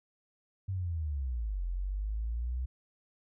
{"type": "linear two-way sweep", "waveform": "sine", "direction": "down then up", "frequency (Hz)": [98, 42.94, 64], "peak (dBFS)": -31, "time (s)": [0.68, 2.66], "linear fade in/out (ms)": 10, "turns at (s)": 1.65, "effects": []}